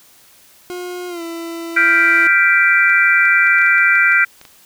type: tone with pitch glide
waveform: 40% pulse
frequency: 358.1 to 334.1 Hz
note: F4 to E4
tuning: +43 to +23 cents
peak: -24 dBFS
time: 0.7-2.27 s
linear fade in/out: 0 ms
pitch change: -120 cents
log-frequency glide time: 1.08-1.22 s
type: chord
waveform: sine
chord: G dominant seventh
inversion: third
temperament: equal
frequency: 1396.9 / 1568 / 1975.5 / 2349 Hz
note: F6 / G6 / B6 / D7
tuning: 0 / 0 / 0 / 0 cents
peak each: -15 dBFS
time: 1.76-4.25 s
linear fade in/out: 10 ms
type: clicks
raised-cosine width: 0.2 ms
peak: -21 dBFS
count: 11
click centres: 2.898 / 3.255 / 3.47 / 3.586 / 3.617 / 3.664 / 3.782 / 3.955 / 4.121 / 4.414 / 4.452 s
effects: white hiss -48 dBFS RMS until 4.65 s